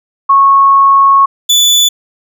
sine / 30% pulse tone pair in turn, 1100 / 3475 Hz, C#6 / A7, -14 / -22 cents, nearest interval octave + minor sixth, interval 1992 cents, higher second, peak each -3 dBFS, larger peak neither, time 0.29-1.26 / 1.49-1.89 s, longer first, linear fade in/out 10 ms, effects none

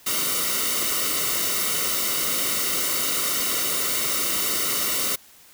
white noise with comb filter, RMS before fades -24 dBFS, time 0.06-5.16 s, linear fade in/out 10 ms, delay 1.2 ms, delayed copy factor -0.75, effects white hiss -51 dBFS RMS until 5.53 s

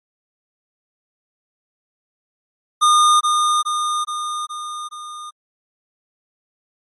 square tone with echo, 1218 Hz, D#6, 37 cents flat, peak -11 dBFS, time 2.81-3.21 s, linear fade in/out 20 ms, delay 420 ms, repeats 5, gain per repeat -4 dB, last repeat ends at 5.31 s, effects MP3 48 kbps

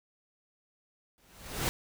pink noise with exponential growth, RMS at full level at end -28 dBFS, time 1.18-1.69 s, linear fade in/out 0 ms, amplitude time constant 110 ms, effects none

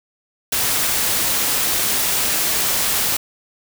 white noise, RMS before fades -19 dBFS, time 0.52-3.17 s, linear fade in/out 5 ms, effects none

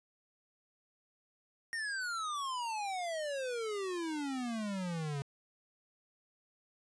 square exponential sweep, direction down, 1867 to 136.8 Hz, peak -36 dBFS, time 1.73-5.22 s, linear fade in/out 0 ms, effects resampled to 22050 Hz + 11-bit

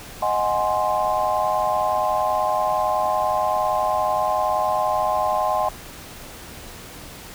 sine chord, Ab dominant seventh, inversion second, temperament equal, 622.3 / 740 / 830.6 / 1046.5 Hz, Eb5 / Gb5 / Ab5 / C6, 0 / 0 / 0 / 0 cents, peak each -24 dBFS, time 0.22-5.69 s, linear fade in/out 5 ms, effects pink hiss -39 dBFS RMS until 7.34 s

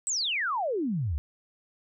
sine exponential sweep, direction down, 8240 to 65.41 Hz, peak -26 dBFS, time 0.07-1.18 s, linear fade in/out 0 ms, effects none

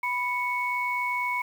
sine tone pair together, 987.8 / 2218 Hz, B5 / C#7, 0 / 0 cents, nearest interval octave + major second, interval 1400 cents, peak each -28 dBFS, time 0.03-1.42 s, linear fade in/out 5 ms, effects 8-bit

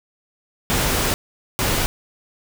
pink noise bursts at uneven times, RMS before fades -20 dBFS, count 2, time 0.7-1.14 / 1.59-1.86 s, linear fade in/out 0 ms, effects none

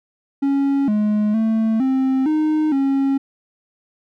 triangle tone with pitch steps, 277.2 / 210.7 / 222.1 / 263.7 / 308.7 / 272.9 Hz, C#4 / G#3 / A3 / C4 / D#4 / C#4, 0 / +25 / +16 / +14 / -14 / -27 cents, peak -13 dBFS, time 0.42-3.18 s, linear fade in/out 10 ms, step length 460 ms, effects none

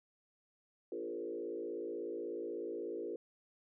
sine tone with frequency modulation, 407.5 Hz, G#4, 33 cents flat, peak -38 dBFS, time 0.92-3.16 s, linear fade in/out 2 ms, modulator 56.4 Hz, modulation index 1.6, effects none

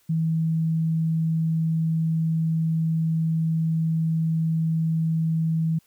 sine tone, 161.6 Hz, E3, 34 cents flat, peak -20 dBFS, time 0.09-5.79 s, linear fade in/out 10 ms, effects white hiss -63 dBFS RMS until 5.86 s

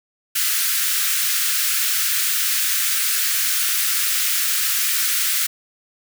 white high-pass noise, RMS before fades -20 dBFS, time 0.35-5.47 s, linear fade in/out 10 ms, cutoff 1300 Hz, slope 48 dB/octave, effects none

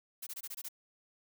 blue noise bursts, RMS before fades -42 dBFS, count 7, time 0.22-0.688 s, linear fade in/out 10 ms, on 48 ms, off 22 ms, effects none

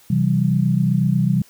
sine chord, C major, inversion none, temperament equal with one note detuned, 130.81 / 164.81 / 192.96 Hz, C3 / E3 / G3, 0 / 0 / -27 cents, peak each -19 dBFS, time 0.1-1.42 s, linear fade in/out 5 ms, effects white hiss -51 dBFS RMS until 1.49 s

